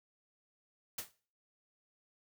white noise with exponential decay, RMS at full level -35 dBFS, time 0.98-1.12 s, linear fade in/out 5 ms, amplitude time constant 29 ms, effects noise-tail reverb RT60 0.4 s tail -18 dB re dry

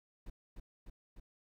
brown noise with echo, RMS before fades -45 dBFS, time 0.26-0.3 s, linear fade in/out 5 ms, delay 300 ms, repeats 3, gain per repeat -2 dB, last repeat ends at 1.2 s, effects none

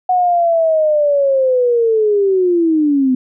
sine linear sweep, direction down, 738 to 251.2 Hz, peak -10 dBFS, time 0.09-3.15 s, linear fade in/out 5 ms, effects none

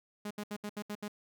sawtooth tone bursts, 207.7 Hz, G#3, in tune, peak -33 dBFS, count 7, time 0.25-1.081 s, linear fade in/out 5 ms, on 57 ms, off 72 ms, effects none

